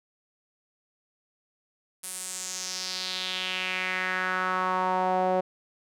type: tone with band-pass filter sweep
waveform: sawtooth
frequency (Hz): 185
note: F#3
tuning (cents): 0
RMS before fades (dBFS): -29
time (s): 2.03-5.41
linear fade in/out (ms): 10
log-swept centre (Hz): 10000 to 610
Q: 3.1
effects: none